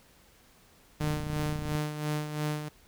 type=tone with tremolo; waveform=sawtooth; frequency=150.8 Hz; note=D3; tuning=46 cents sharp; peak=-24 dBFS; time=1-2.69 s; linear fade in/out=10 ms; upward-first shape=sine; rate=2.9 Hz; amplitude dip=60%
type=click train; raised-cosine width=5 ms; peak=-25 dBFS; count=24; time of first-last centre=1.01-1.752 s; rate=31 Hz
effects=pink hiss -60 dBFS RMS until 2.87 s